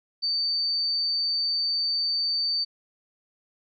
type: tone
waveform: sine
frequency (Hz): 4582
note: D8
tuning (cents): -44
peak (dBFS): -23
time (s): 0.22-2.65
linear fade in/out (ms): 20
effects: none